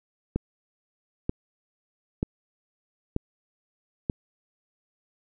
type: click train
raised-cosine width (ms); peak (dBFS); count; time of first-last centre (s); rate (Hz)
3; -12; 5; 0.36-4.098; 1.07
effects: none